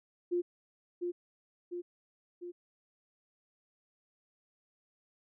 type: tone with echo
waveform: sine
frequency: 351.7 Hz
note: F4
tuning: 12 cents sharp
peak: -28 dBFS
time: 0.31-0.42 s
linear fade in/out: 20 ms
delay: 700 ms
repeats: 3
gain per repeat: -4 dB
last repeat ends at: 2.52 s
effects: none